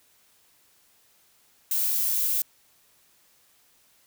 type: noise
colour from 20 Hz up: violet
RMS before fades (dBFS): -25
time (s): 1.71-2.42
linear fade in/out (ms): 2
effects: white hiss -62 dBFS RMS until 4.06 s